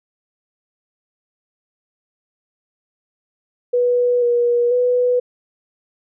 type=tone with pitch steps; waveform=sine; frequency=489.4 / 479.5 / 494 Hz; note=B4 / A#4 / B4; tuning=-16 / +49 / 0 cents; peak=-13 dBFS; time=3.73-5.2 s; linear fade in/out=10 ms; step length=490 ms; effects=none